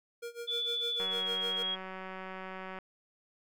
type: tone with tremolo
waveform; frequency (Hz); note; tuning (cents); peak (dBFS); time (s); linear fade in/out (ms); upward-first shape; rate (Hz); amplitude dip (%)
square; 471.6; A#4; +20; -38; 0.22-1.63; 10; sine; 6.6; 90
type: tone with pitch glide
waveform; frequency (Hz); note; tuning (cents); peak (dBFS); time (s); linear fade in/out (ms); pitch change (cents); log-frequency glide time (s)
sine; 3465 to 3286; A7 to G#7; -27 to -19; -31; 0.47-1.76; 20; -92; 0.93-1.3
type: click train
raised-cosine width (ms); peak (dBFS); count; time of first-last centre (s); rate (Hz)
0.5; -28; 337; 1-2.787; 188
effects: none